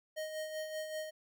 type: tone with tremolo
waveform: square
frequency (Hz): 623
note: D#5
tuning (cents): +2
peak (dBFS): -37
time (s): 0.16-1.11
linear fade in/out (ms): 20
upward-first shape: sine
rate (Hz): 5.2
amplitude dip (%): 50
effects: none